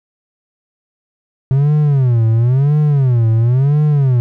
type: tone with vibrato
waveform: triangle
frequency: 130 Hz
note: C3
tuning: 11 cents flat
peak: -7 dBFS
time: 1.51-4.2 s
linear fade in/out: 0 ms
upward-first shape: sine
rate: 0.97 Hz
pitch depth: 260 cents each way
effects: none